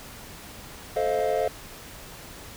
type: chord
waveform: triangle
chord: F dominant seventh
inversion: first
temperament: just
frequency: 436.5 / 523.8 / 628.6 / 698.5 Hz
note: A4 / C5 / Eb5 / F5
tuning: -14 / +2 / +18 / 0 cents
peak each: -26 dBFS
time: 0.96-1.48 s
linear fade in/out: 5 ms
effects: pink hiss -43 dBFS RMS until 2.56 s